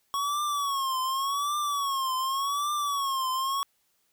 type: tone with vibrato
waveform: square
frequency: 1108.7 Hz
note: C#6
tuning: in tune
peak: -27 dBFS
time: 0.14-3.63 s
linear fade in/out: 0 ms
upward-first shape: triangle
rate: 0.87 Hz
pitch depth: 130 cents each way
effects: white hiss -71 dBFS RMS until 4.12 s